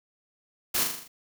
white noise with echo, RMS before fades -26 dBFS, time 0.74-0.84 s, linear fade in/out 10 ms, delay 40 ms, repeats 6, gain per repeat -4 dB, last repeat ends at 1.08 s, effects none

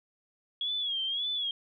sine tone with vibrato, 3311 Hz, G#7, 6 cents flat, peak -29 dBFS, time 0.61-1.51 s, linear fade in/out 2 ms, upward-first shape sine, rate 1.8 Hz, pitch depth 98 cents each way, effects none

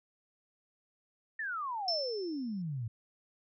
sine exponential sweep, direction down, 1845 to 107.4 Hz, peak -34 dBFS, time 1.39-2.88 s, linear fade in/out 5 ms
sine tone with exponential decay, 5320 Hz, E8, 15 cents sharp, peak -28 dBFS, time 1.88-2.62 s, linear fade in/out 2 ms, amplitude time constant 160 ms
effects none

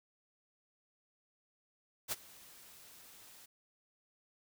white noise with ADSR envelope, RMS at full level -35 dBFS, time 2.08-3.46 s, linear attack 39 ms, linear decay 30 ms, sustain -22 dB, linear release 8 ms, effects none

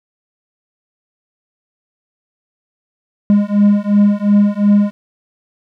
triangle beating tone pair, 203.4 / 206.2 Hz, G#3 / G#3, -36 / -12 cents, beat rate 2.8 Hz, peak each -10 dBFS, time 3.3-4.91 s, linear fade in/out 0 ms, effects none

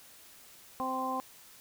harmonic tone, 260.3 Hz, C4, 9 cents flat, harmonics 1 / 2 / 3 / 4, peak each -38 / -40 / -36 / -34 dBFS, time 0.8-1.2 s, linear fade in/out 0 ms, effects white hiss -55 dBFS RMS until 1.6 s

